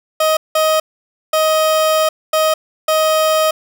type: tone bursts at uneven times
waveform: 30% pulse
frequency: 628 Hz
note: D#5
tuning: 16 cents sharp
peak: -9 dBFS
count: 5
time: 0.2-0.37 / 0.55-0.8 / 1.33-2.09 / 2.33-2.54 / 2.88-3.51 s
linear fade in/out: 5 ms
effects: none

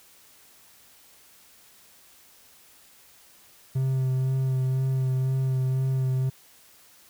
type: tone with vibrato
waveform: triangle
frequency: 131.2 Hz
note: C3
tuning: 5 cents sharp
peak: -20 dBFS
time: 3.75-6.3 s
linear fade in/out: 10 ms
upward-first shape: sine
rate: 2 Hz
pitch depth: 18 cents each way
effects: white hiss -55 dBFS RMS until 7.09 s

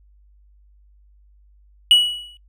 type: tone with exponential decay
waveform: triangle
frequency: 2931 Hz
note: F#7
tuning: 17 cents flat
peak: -5 dBFS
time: 1.91-2.37 s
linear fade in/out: 1 ms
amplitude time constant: 99 ms
effects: noise-tail reverb RT60 0.1 s tail -21 dB re dry + added 50 Hz sine -50 dBFS peak until 2.48 s

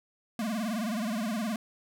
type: tone with vibrato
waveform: square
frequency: 220 Hz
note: A3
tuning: in tune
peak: -30 dBFS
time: 0.39-1.56 s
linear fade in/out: 2 ms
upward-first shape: sine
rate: 19 Hz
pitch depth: 150 cents each way
effects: none

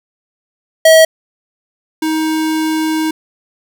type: tone pair in turn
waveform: square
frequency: 642 / 315.3 Hz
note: E5 / D#4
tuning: -46 / +23 cents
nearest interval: octave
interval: 1231 cents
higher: first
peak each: -4 / -14 dBFS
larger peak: first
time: 0.85-1.05 / 2.02-3.11 s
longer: second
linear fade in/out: 5 ms
effects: none

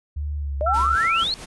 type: tone with pitch glide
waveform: sine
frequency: 73.5 to 68.98 Hz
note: D2 to C#2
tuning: +2 to -8 cents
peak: -24 dBFS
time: 0.16-0.96 s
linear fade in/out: 10 ms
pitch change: -110 cents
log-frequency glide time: 0.37-0.57 s
type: exponential sweep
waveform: sine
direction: up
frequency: 580 to 4407 Hz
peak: -21 dBFS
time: 0.61-1.34 s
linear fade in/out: 0 ms
type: tone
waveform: sine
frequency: 1342 Hz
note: E6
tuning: 31 cents sharp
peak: -19 dBFS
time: 0.66-1.24 s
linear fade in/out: 10 ms
type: noise with tremolo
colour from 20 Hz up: pink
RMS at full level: -35 dBFS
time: 0.73-1.46 s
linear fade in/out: 20 ms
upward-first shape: sine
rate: 4.4 Hz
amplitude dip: 60%
effects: resampled to 24000 Hz

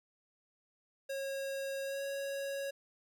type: tone with pitch glide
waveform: square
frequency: 545 to 553.2 Hz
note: C#5 to C#5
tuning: -29 to -4 cents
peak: -37 dBFS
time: 1.09-2.71 s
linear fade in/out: 10 ms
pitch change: +25 cents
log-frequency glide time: 1.84-2.02 s
effects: none

